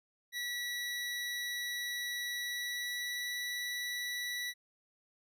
25% pulse tone with pitch glide, 1943 to 1955.4 Hz, B6 to B6, -29 to -18 cents, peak -32 dBFS, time 0.32-4.54 s, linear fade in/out 50 ms, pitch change +11 cents, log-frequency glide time 2.37-3.33 s, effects none

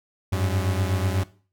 40% pulse beating tone pair, 92.5 / 100.6 Hz, F#2 / G2, 0 / +45 cents, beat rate 8.1 Hz, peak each -22 / -26 dBFS, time 0.32-1.24 s, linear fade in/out 10 ms, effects noise-tail reverb RT60 0.4 s tail -18 dB re dry

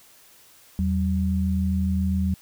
sine tone pair together, 82.1 / 189.49 Hz, E2 / F#3, -6 / +42 cents, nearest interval octave + major second, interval 1448 cents, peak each -23 / -23 dBFS, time 0.79-2.34 s, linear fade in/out 0 ms, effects white hiss -53 dBFS RMS until 2.41 s

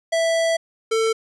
square tone pair in turn, 659.3 / 446.9 Hz, E5 / A4, 0 / +27 cents, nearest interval perfect fifth, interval 673 cents, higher first, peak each -18 dBFS, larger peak neither, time 0.12-0.57 / 0.91-1.13 s, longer first, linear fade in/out 10 ms, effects resampled to 22050 Hz

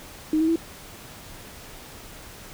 sine tone with pitch steps, 311.1 / 320.4 / 330 Hz, D#4 / E4 / E4, 0 / -49 / +2 cents, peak -18 dBFS, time 0.33-0.558 s, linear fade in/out 2 ms, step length 76 ms, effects pink hiss -43 dBFS RMS until 2.53 s

